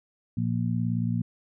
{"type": "harmonic tone", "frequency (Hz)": 58.27, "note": "A#1", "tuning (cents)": 0, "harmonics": [2, 3, 4], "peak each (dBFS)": [-27, -29, -30], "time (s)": [0.37, 1.22], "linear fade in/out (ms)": 5, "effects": []}